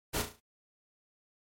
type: noise with echo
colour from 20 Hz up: pink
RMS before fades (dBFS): -32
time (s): 0.13-0.23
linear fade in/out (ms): 20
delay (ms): 35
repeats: 5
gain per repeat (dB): -7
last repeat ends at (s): 0.405
effects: MP3 64 kbps